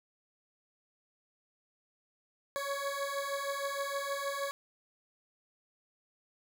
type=beating tone pair; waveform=20% pulse; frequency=554.4 / 560.8 Hz; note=C#5 / C#5; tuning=0 / +20 cents; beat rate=6.4 Hz; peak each=-33 / -31 dBFS; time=2.56-4.51 s; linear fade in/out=0 ms; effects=none